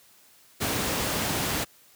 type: noise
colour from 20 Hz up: pink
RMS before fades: -27 dBFS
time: 0.6-1.65 s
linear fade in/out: 20 ms
effects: white hiss -57 dBFS RMS until 1.95 s + high-pass 80 Hz 12 dB/octave